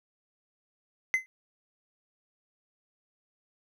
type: tone with exponential decay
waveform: triangle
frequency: 2052 Hz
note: C7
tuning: 34 cents flat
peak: -17 dBFS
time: 1.14-1.26 s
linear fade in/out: 0 ms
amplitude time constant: 26 ms
effects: none